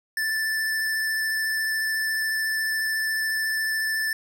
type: tone with vibrato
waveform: square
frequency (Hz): 1760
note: A6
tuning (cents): 0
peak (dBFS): -24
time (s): 0.17-4.13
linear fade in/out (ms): 2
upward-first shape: sine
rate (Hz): 14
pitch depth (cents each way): 13
effects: none